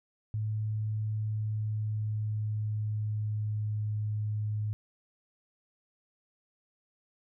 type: tone with pitch glide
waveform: sine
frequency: 107.7 to 106.16 Hz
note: A2 to G#2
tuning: -37 to +38 cents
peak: -29 dBFS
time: 0.34-4.73 s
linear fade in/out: 0 ms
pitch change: -25 cents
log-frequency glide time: 1.14-3.91 s
effects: none